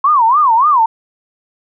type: tone with vibrato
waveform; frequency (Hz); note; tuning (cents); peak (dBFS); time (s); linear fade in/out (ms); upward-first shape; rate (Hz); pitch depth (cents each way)
sine; 1046.5; C6; 0; -7; 0.04-0.86; 5; sine; 3.5; 280
effects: none